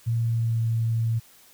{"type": "tone with pitch glide", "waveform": "sine", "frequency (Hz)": [115.7, 113.98], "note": ["A#2", "A#2"], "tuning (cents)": [-13, -38], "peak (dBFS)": -21, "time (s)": [0.06, 1.2], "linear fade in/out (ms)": 20, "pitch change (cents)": -25, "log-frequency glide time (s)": [0.19, 0.63], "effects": ["white hiss -54 dBFS RMS until 1.53 s"]}